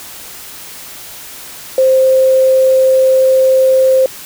sine tone with quantisation, 524 Hz, C5, 2 cents sharp, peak -6 dBFS, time 1.78-4.06 s, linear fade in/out 2 ms, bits 6, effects white hiss -31 dBFS RMS until 4.25 s

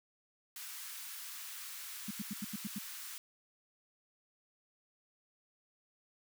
white high-pass noise, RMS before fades -46 dBFS, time 0.56-3.18 s, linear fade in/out 2 ms, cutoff 1100 Hz, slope 24 dB/octave
sine tone bursts, 206.5 Hz, G#3, 10 cents flat, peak -36 dBFS, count 7, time 2.08-2.786 s, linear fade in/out 5 ms, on 28 ms, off 85 ms
effects none

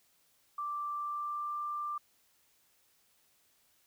sine tone with pitch glide, 1174.7 to 1184.9 Hz, D6 to D6, 0 to +15 cents, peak -34 dBFS, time 0.58-1.98 s, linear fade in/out 5 ms, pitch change +15 cents, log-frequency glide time 0.91-1.6 s, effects white hiss -70 dBFS RMS until 3.86 s

